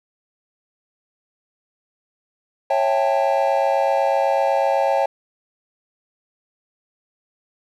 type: chord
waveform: triangle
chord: A dominant seventh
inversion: first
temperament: just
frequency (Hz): 550 / 660 / 792 / 880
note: C#5 / E5 / G5 / A5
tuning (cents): -14 / +2 / +18 / 0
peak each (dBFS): -18 / -21 / -19 / -22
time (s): 2.7-5.06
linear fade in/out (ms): 5
effects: none